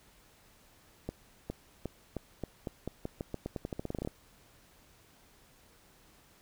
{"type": "accelerating click train", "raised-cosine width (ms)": 2, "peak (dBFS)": -22, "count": 22, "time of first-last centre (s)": [1.09, 4.075], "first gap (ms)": 410, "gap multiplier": 0.87, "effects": ["pink hiss -62 dBFS RMS until 6.41 s"]}